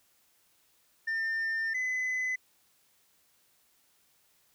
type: tone pair in turn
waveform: sine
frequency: 1802 / 2018 Hz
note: A6 / B6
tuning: +41 / +37 cents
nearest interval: major second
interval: 196 cents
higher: second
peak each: -26 dBFS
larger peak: neither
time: 1.07-1.74 / 1.74-2.36 s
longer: first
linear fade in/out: 10 ms
effects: tanh soft clip ceiling -28 dBFS + white hiss -68 dBFS RMS until 4.54 s